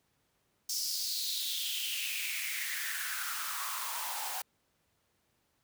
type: noise with high-pass filter sweep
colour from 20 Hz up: white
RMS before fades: -36 dBFS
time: 0.69-4.42 s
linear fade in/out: 5 ms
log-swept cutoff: 5500 to 750 Hz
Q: 5.3
effects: pink hiss -75 dBFS RMS until 5.63 s + high-pass 60 Hz 12 dB/octave